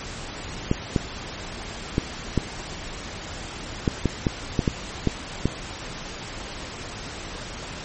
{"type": "clicks", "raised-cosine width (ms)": 3, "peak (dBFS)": -6, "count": 11, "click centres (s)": [0.714, 0.962, 1.981, 2.377, 3.878, 4.057, 4.268, 4.592, 4.678, 5.073, 5.456], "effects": ["pink hiss -35 dBFS RMS until 7.84 s", "MP3 32 kbps"]}